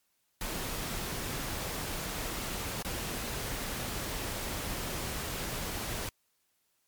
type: noise with dropouts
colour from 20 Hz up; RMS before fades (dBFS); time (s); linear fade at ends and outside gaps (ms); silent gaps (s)
pink; -36; 0.41-6.09; 2; 2.825-2.847
effects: white hiss -75 dBFS RMS until 6.87 s + MP3 96 kbps